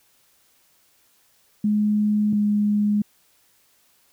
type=tone pair in turn; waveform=sine; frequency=210 / 207.7 Hz; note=G#3 / G#3; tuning=+19 / 0 cents; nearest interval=unison; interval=19 cents; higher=first; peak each=-17 dBFS; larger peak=neither; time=1.64-2.33 / 2.33-3.02 s; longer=neither; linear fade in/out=5 ms; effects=white hiss -61 dBFS RMS until 4.12 s